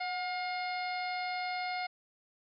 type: harmonic tone with a mistuned harmonic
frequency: 713 Hz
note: F5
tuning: 36 cents sharp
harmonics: 1 / 2 / 3 / 4 / 5 / 6 / 7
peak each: -35 / -44 / -39 / -52 / -51 / -45 / -50 dBFS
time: 0-1.87 s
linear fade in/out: 10 ms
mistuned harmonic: 1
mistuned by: +43 cents
effects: none